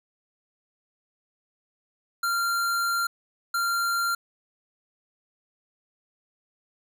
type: tone pair in turn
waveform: square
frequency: 1384 / 1384 Hz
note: F6 / F6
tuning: -16 / -16 cents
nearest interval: unison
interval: 0 cents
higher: neither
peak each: -24 dBFS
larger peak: neither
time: 2.23-3.07 / 3.54-4.15 s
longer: first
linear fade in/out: 5 ms
effects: none